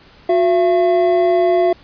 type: tone pair together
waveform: triangle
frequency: 362.3 / 675.3 Hz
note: F#4 / E5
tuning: -36 / +42 cents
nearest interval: major seventh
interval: 1078 cents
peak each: -12 dBFS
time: 0.29-1.73 s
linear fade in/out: 5 ms
effects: pink hiss -46 dBFS RMS until 1.83 s + resampled to 11025 Hz